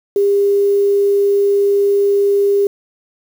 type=tone with quantisation; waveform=sine; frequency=401.8 Hz; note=G4; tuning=43 cents sharp; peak=-10 dBFS; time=0.16-2.67 s; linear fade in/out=2 ms; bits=6; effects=none